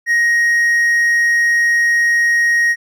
triangle tone, 1878 Hz, A#6, 12 cents sharp, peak -9 dBFS, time 0.06-2.76 s, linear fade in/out 50 ms, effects none

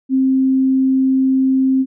sine tone, 263.9 Hz, C4, 15 cents sharp, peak -11 dBFS, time 0.09-1.86 s, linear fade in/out 50 ms, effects none

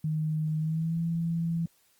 sine tone with pitch glide, 155.56 to 166.73 Hz, D#3 to E3, 0 to +20 cents, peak -26 dBFS, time 0.04-1.66 s, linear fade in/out 5 ms, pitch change +120 cents, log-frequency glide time 0.59-0.99 s, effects white hiss -66 dBFS RMS until 1.99 s + Opus 24 kbps

